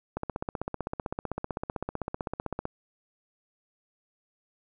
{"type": "click train", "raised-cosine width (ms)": 1, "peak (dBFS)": -17, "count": 40, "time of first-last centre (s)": [0.17, 2.654], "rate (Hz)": 15.7, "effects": []}